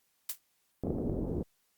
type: noise with exponential decay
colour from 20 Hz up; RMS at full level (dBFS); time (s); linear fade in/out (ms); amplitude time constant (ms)
blue; -29; 0.29-0.39; 5; 20
type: clicks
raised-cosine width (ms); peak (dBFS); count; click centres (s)
2; -21; 5; 0.837 / 0.87 / 0.905 / 0.985 / 1.097
type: low-pass noise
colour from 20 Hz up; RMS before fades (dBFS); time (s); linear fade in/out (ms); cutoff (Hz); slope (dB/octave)
white; -34; 0.84-1.43; 5; 420; 24
effects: white hiss -74 dBFS RMS until 1.77 s + Opus 48 kbps